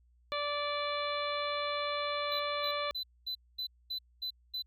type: harmonic tone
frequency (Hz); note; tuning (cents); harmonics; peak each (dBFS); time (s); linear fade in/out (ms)
583; D5; -13; 1 / 2 / 3 / 4 / 5 / 6 / 7; -36 / -36 / -45 / -41 / -48 / -41 / -43; 0.32-2.91; 0
type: tone bursts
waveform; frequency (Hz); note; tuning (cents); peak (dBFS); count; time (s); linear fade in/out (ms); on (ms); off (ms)
triangle; 4014; B7; +27; -33; 8; 2.31-4.624; 10; 88; 230
effects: added 60 Hz sine -63 dBFS peak until 4.66 s